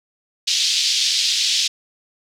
white band-pass noise, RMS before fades -19 dBFS, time 0.47-1.68 s, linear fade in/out 10 ms, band 3100 to 5300 Hz, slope 24 dB/octave, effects none

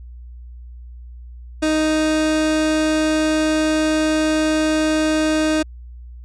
30% pulse tone, 311.1 Hz, D#4, in tune, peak -13 dBFS, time 1.62-5.63 s, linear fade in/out 10 ms, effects added 60 Hz sine -34 dBFS peak until 6.24 s + resampled to 22050 Hz

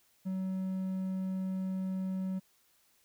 triangle tone, 188.4 Hz, F#3, 32 cents sharp, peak -30 dBFS, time 0.25-2.4 s, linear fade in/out 20 ms, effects white hiss -69 dBFS RMS until 3.04 s

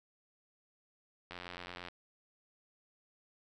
click train, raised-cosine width 0.3 ms, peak -28 dBFS, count 52, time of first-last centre 1.31-1.885 s, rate 88.7 Hz, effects none

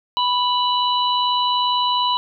harmonic tone, 987.8 Hz, B5, in tune, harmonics 1 / 3 / 4, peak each -18 / -23 / -24 dBFS, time 0.17-2.17 s, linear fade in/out 0 ms, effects none

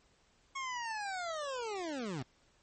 25% pulse linear sweep, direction down, 1100 to 116.54 Hz, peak -33 dBFS, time 0.55-2.23 s, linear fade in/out 10 ms, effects pink hiss -69 dBFS RMS until 2.62 s + MP3 32 kbps

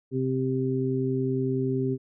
harmonic tone, 130.81 Hz, C3, in tune, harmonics 1 / 2 / 3, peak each -28 / -28 / -28 dBFS, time 0.11-1.98 s, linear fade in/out 50 ms, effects none

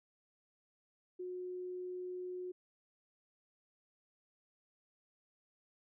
sine tone, 363.3 Hz, F#4, 32 cents flat, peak -40 dBFS, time 1.19-2.52 s, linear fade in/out 10 ms, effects none

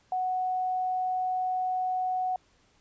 sine tone, 740 Hz, F#5, in tune, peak -26 dBFS, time 0.12-2.36 s, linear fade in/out 2 ms, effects pink hiss -65 dBFS RMS until 2.8 s + resampled to 16000 Hz

